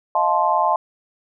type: chord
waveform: sine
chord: F dominant seventh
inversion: third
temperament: just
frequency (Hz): 628.6 / 698.5 / 873.1 / 1047.7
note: Eb5 / F5 / A5 / C6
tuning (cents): +18 / 0 / -14 / +2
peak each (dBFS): -23 / -22 / -19 / -20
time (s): 0.15-0.76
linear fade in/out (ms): 2
effects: none